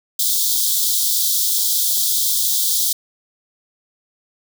white high-pass noise, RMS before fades -18 dBFS, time 0.19-2.93 s, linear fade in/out 5 ms, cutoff 3300 Hz, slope 96 dB/octave, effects none

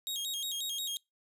sawtooth tone with vibrato, 3500 Hz, A7, 10 cents flat, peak -31 dBFS, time 0.07-0.97 s, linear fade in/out 0 ms, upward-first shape square, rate 5.6 Hz, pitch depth 130 cents each way, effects noise-tail reverb RT60 0.2 s tail -26 dB re dry

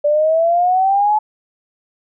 sine exponential sweep, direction up, 582 to 862 Hz, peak -11 dBFS, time 0.04-1.19 s, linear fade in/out 10 ms, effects none

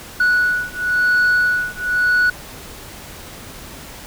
sine beating tone pair, 1471 / 1471.97 Hz, F#6 / F#6, -11 / -9 cents, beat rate 0.97 Hz, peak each -15 dBFS, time 0.2-2.3 s, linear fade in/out 5 ms, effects tanh soft clip ceiling -11 dBFS + pink hiss -36 dBFS RMS until 4.06 s

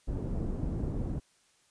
pink low-pass noise, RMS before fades -33 dBFS, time 0.07-1.2 s, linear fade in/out 20 ms, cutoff 320 Hz, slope 12 dB/octave, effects white hiss -67 dBFS RMS until 1.7 s + resampled to 22050 Hz

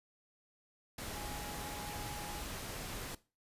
sine tone in noise, 830.6 Hz, G#5, in tune, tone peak -47 dBFS, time 1.15-2.42 s, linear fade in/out 5 ms, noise pink, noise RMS -43 dBFS, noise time 0.98-3.15 s, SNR -7 dB, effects noise-tail reverb RT60 0.3 s tail -18 dB re dry + resampled to 32000 Hz

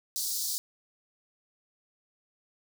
pink high-pass noise, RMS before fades -32 dBFS, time 0.16-0.58 s, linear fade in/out 0 ms, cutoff 4200 Hz, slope 48 dB/octave, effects none

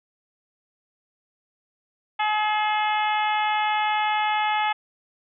harmonic tone with a mistuned harmonic, 424.9 Hz, G#4, 40 cents sharp, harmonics 2 / 3 / 4 / 5 / 6 / 7 / 8, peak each -22 / -30 / -32 / -30 / -33 / -35 / -37 dBFS, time 2.19-4.73 s, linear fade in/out 10 ms, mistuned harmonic 6, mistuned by +21 cents, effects none

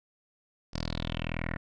10% pulse tone with low-pass filter sweep, 40.9 Hz, E1, 13 cents flat, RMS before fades -34 dBFS, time 0.73-1.57 s, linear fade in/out 10 ms, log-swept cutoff 5300 to 1800 Hz, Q 5.2, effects none

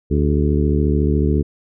harmonic tone with a mistuned harmonic, 74.1 Hz, D2, 16 cents sharp, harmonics 1 / 2 / 3 / 4 / 5 / 6, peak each -17 / -20 / -22 / -23 / -24 / -25 dBFS, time 0.1-1.43 s, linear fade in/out 20 ms, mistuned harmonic 6, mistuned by -61 cents, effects none

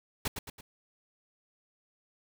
pink noise with echo, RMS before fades -31 dBFS, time 0.25-0.28 s, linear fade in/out 5 ms, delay 110 ms, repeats 3, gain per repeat -6 dB, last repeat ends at 0.61 s, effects none

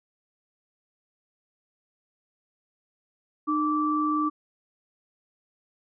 sine tone pair together, 304.1 / 1164 Hz, D#4 / D6, -40 / -16 cents, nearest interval octave + major seventh, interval 2324 cents, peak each -25 dBFS, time 3.47-4.3 s, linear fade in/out 20 ms, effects none

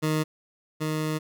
20% pulse tone pair in turn, 155.4 / 155.4 Hz, D#3 / D#3, -2 / -2 cents, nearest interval unison, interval 0 cents, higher neither, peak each -18 / -21 dBFS, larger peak first, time 0.02-0.24 / 0.8-1.19 s, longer second, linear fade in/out 20 ms, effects none

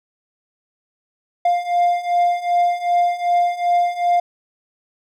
triangle beating tone pair, 700 / 702.6 Hz, F5 / F5, +4 / +10 cents, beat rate 2.6 Hz, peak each -18 / -15 dBFS, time 1.45-4.2 s, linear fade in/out 5 ms, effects none

